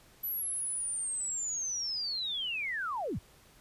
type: linear sweep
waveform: sine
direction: down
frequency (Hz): 12000 to 43.24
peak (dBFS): -32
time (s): 0.23-3.19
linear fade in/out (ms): 10
effects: pink hiss -60 dBFS RMS until 3.6 s + resampled to 32000 Hz